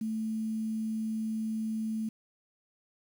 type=tone with quantisation; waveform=sine; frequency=220 Hz; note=A3; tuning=in tune; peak=-30 dBFS; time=0.01-2.09 s; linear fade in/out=5 ms; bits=9; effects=none